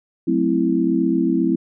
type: chord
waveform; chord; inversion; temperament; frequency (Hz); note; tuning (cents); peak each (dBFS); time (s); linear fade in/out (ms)
sine; F# half-diminished seventh; none; equal; 185 / 220 / 261.6 / 329.6; F#3 / A3 / C4 / E4; 0 / 0 / 0 / 0; -23 / -24 / -20 / -19; 0.27-1.56; 10
effects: none